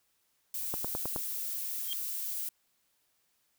violet noise, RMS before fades -36 dBFS, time 0.54-2.49 s, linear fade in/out 2 ms
click train, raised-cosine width 1 ms, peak -21 dBFS, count 5, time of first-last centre 0.74-1.161 s, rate 9.49 Hz
triangle tone with exponential growth, 3195 Hz, G7, 32 cents sharp, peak -29 dBFS, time 1.83-1.93 s, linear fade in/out 0 ms, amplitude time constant 20 ms
effects white hiss -74 dBFS RMS until 3.58 s

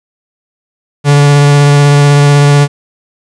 45% pulse tone with vibrato, 143.9 Hz, D3, 35 cents flat, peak -3 dBFS, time 1.04-2.68 s, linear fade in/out 50 ms, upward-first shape sine, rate 16 Hz, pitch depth 11 cents each way, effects resampled to 22050 Hz + 7-bit

